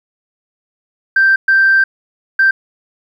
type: tone bursts at uneven times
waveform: sine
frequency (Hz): 1568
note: G6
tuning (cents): 0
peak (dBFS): -6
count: 3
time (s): 1.16-1.36 / 1.48-1.84 / 2.39-2.51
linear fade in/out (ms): 5
effects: tanh soft clip ceiling -3 dBFS + 8-bit